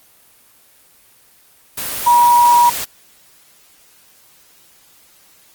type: tone in noise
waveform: sine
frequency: 959 Hz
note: A#5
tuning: 49 cents sharp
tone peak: -7 dBFS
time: 2.06-2.7 s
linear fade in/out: 10 ms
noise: white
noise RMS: -23 dBFS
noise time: 1.77-2.85 s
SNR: +13 dB
effects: white hiss -50 dBFS RMS until 5.54 s + Opus 24 kbps